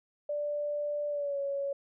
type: tone with pitch glide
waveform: sine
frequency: 587.3 to 558.5 Hz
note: D5 to C#5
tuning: 0 to +13 cents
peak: -30 dBFS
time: 0.29-1.73 s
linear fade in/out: 5 ms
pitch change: -87 cents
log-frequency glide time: 1.09-1.39 s
effects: none